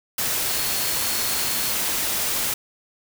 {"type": "tone in noise", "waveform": "sine", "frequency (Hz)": 4319, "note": "C#8", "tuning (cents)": -46, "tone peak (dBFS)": -33, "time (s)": [0.49, 1.72], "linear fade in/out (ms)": 5, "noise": "white", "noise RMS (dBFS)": -24, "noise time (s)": [0.18, 2.54], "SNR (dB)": -12, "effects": []}